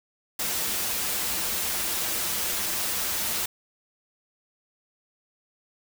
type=noise with comb filter; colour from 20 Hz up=white; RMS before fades=-28 dBFS; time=0.39-3.46 s; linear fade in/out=5 ms; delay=7.3 ms; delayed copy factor=-0.5; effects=none